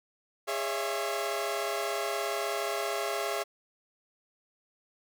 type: tone cluster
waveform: sawtooth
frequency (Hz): 410.4 / 558 / 634 / 673 / 1079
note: G#4 / C#5 / D#5 / E5 / C#6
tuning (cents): -21 / +11 / +32 / +36 / -47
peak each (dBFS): -31 / -33 / -39 / -30 / -37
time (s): 0.47-3.44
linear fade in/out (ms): 20
effects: none